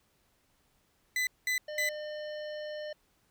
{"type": "tone bursts", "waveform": "40% pulse", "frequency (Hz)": 2006, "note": "B6", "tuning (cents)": 26, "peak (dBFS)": -27, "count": 3, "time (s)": [1.16, 1.89], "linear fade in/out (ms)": 2, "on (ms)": 110, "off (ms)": 200}
{"type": "harmonic tone", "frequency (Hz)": 604, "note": "D5", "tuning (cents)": 48, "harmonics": [1, 3, 5, 7, 9], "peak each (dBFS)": [-37, -47, -51, -54, -56], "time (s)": [1.68, 2.93], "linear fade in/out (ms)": 5}
{"effects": ["pink hiss -71 dBFS RMS until 3.3 s"]}